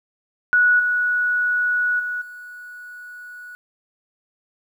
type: tone with level steps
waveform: sine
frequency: 1467 Hz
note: F#6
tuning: 15 cents flat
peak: -12 / -17 / -23 / -35 dBFS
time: 0.53-3.55 s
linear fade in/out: 0 ms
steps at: 0.79 / 1.99 / 2.21 s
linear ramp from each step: 10 ms
effects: 9-bit